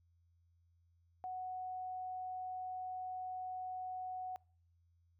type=tone; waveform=sine; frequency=740 Hz; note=F#5; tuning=in tune; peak=-40 dBFS; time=1.24-4.36 s; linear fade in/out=0 ms; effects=noise-tail reverb RT60 0.5 s tail -25 dB re dry + added 85 Hz sine -69 dBFS peak until 5.19 s